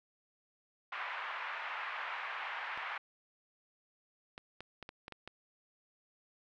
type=band-pass noise; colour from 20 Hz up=pink; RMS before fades=-41 dBFS; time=0.92-2.98 s; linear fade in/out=5 ms; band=880 to 2500 Hz; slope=24 dB/octave
type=clicks; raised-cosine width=0.3 ms; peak=-29 dBFS; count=8; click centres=2.776 / 4.379 / 4.606 / 4.827 / 4.891 / 5.081 / 5.123 / 5.276 s
effects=none